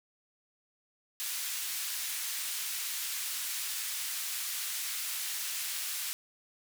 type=band-pass noise; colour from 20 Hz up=white; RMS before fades=-36 dBFS; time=1.2-6.13 s; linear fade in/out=0 ms; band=1700 to 16000 Hz; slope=12 dB/octave; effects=none